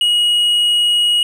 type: tone with tanh clipping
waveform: sine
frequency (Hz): 2898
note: F#7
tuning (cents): -37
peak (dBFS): -12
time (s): 0.01-1.23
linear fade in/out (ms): 2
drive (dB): 5
effects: none